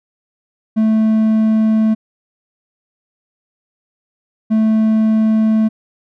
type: tone pair in turn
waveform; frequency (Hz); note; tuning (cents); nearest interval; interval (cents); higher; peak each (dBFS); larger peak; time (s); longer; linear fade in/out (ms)
triangle; 219.1 / 219.1; A3 / A3; -7 / -7; unison; 0; neither; -8; neither; 0.76-1.95 / 4.5-5.69; neither; 20
effects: none